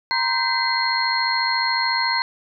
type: tone cluster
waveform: sine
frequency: 937 / 1031 / 1556 / 2033 / 4245 Hz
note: A#5 / C6 / G6 / B6 / C8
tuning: +9 / -26 / -13 / +50 / +24 cents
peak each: -24 / -27 / -27 / -25 / -23 dBFS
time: 0.11-2.22 s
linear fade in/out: 0 ms
effects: none